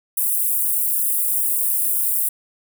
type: high-pass noise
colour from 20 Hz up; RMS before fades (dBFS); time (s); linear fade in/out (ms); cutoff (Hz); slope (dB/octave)
white; -20; 0.17-2.29; 5; 8900; 48
effects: none